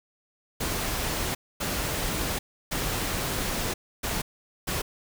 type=noise bursts at uneven times; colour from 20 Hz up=pink; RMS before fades=-29 dBFS; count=5; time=0.6-1.35 / 1.6-2.39 / 2.71-3.74 / 4.03-4.22 / 4.67-4.82 s; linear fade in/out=10 ms; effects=none